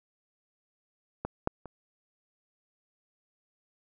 clicks, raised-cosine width 1 ms, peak -18 / -12 / -28 dBFS, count 3, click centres 1.25 / 1.474 / 1.657 s, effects none

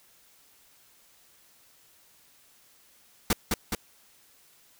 pink noise with echo, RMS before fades -23 dBFS, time 3.3-3.33 s, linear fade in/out 2 ms, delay 210 ms, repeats 2, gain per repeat -3 dB, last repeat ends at 3.75 s, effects white hiss -60 dBFS RMS until 4.79 s

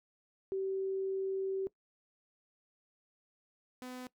sine / sawtooth tone pair in turn, 384.8 / 252.3 Hz, G4 / B3, -32 / +37 cents, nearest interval perfect fifth, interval 731 cents, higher first, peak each -32 / -39 dBFS, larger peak first, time 0.52-1.67 / 3.82-4.07 s, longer first, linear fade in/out 0 ms, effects noise-tail reverb RT60 0.1 s tail -19 dB re dry

